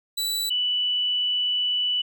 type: tone pair in turn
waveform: sawtooth / sine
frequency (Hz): 3951 / 2968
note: B7 / F#7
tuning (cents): 0 / +5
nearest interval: perfect fourth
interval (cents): 495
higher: first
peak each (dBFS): -21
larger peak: neither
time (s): 0.17-0.5 / 0.5-2.02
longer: second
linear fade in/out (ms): 10
effects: none